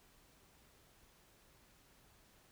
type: silence
effects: pink hiss -67 dBFS RMS until 2.51 s